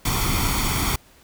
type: noise with comb filter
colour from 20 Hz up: pink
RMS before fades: -22 dBFS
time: 0.05-0.96 s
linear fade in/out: 5 ms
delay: 0.89 ms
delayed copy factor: +0.65
effects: pink hiss -53 dBFS RMS until 1.23 s